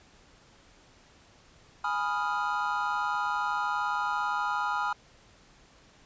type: chord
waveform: triangle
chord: F half-diminished seventh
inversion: first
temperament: equal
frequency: 830.6 / 987.8 / 1244.5 / 1396.9 Hz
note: Ab5 / Cb6 / Eb6 / F6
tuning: 0 / 0 / 0 / 0 cents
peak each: -31 dBFS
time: 1.84-4.93 s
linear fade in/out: 5 ms
effects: pink hiss -58 dBFS RMS until 6.05 s + resampled to 16000 Hz